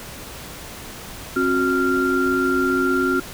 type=tone cluster; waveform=sine; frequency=267.6 / 364.7 / 1387 Hz; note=C4 / F#4 / F6; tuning=+39 / -25 / -12 cents; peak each=-21 dBFS; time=1.36-3.2 s; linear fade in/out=5 ms; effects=pink hiss -36 dBFS RMS until 3.33 s